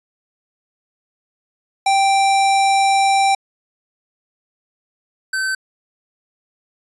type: tone pair in turn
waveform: square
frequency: 784 / 1538.4 Hz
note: G5 / G6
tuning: 0 / -33 cents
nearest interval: octave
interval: 1167 cents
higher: second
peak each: -13 / -19 dBFS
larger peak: first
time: 1.86-3.35 / 5.33-5.55 s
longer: first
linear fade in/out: 5 ms
effects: resampled to 24000 Hz